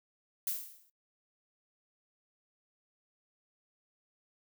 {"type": "noise with exponential decay", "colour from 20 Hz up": "violet", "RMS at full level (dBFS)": -31, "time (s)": [0.47, 0.9], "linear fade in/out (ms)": 2, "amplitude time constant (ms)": 93, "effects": ["noise-tail reverb RT60 0.1 s tail -19 dB re dry"]}